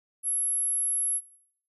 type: tone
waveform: sine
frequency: 11180 Hz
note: F9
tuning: 1 cent sharp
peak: -23 dBFS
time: 0.23-1.21 s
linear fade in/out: 50 ms
effects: noise-tail reverb RT60 0.6 s tail -17 dB re dry + tanh soft clip ceiling -21 dBFS